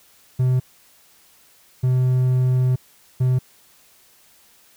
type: tone bursts at uneven times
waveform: triangle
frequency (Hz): 127.6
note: C3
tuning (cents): -43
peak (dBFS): -13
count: 3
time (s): 0.39-0.6 / 1.83-2.76 / 3.2-3.39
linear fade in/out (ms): 10
effects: white hiss -54 dBFS RMS until 4.76 s